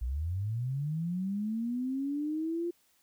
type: linear sweep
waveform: sine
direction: up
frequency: 55.7 to 349.2 Hz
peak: -30 dBFS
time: 0.01-2.71 s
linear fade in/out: 10 ms
effects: white hiss -69 dBFS RMS until 3.02 s

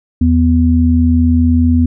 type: tone pair together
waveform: sine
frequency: 82.41 / 247 Hz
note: E2 / B3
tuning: 0 / 0 cents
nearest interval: octave + perfect fifth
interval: 1900 cents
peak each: -10 dBFS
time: 0.21-1.86 s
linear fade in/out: 5 ms
effects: none

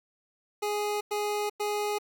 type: tone bursts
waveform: 25% pulse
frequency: 415.8 Hz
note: G#4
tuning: 2 cents sharp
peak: -24 dBFS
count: 3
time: 0.62-1.986 s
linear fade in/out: 10 ms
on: 390 ms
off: 98 ms
effects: 10-bit

